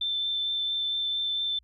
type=tone with vibrato; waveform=sine; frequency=3546 Hz; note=A7; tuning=13 cents sharp; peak=-26 dBFS; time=0.01-1.59 s; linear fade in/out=5 ms; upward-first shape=triangle; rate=4.4 Hz; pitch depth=9 cents each way; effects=added 60 Hz sine -60 dBFS peak until 1.63 s